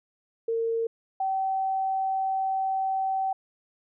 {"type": "tone pair in turn", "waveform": "sine", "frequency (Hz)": [456.6, 767.9], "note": ["A#4", "G5"], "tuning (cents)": [-36, -36], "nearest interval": "major sixth", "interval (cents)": 900, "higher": "second", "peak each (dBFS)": -24, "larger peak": "neither", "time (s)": [[0.48, 0.87], [1.2, 3.33]], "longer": "second", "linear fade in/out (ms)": 5, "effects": []}